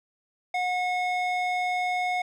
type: tone with band-pass filter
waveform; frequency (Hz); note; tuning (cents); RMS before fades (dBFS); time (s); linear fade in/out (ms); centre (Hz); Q
square; 726; F#5; -33; -27; 0.54-2.22; 5; 1500; 2.2
effects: none